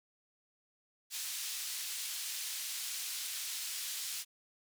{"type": "band-pass noise", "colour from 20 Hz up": "pink", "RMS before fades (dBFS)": -40, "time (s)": [1.1, 4.25], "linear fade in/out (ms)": 50, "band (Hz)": [3600, 15000], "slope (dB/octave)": 12, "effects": []}